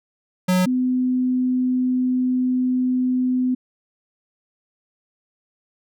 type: tone pair in turn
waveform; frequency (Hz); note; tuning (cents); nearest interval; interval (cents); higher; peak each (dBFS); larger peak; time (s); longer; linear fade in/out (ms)
square / sine; 183.1 / 253.4; F#3 / B3; -18 / +45; tritone; 563; second; -16 / -17; first; 0.48-0.66 / 0.66-3.55; second; 10
effects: none